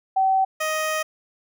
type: tone pair in turn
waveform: sine / 15% pulse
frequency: 766 / 624.9 Hz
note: G5 / D#5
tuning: -40 / +7 cents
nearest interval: major third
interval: 353 cents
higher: first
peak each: -16 / -16 dBFS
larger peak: neither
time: 0.16-0.45 / 0.6-1.03 s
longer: second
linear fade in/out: 10 ms
effects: none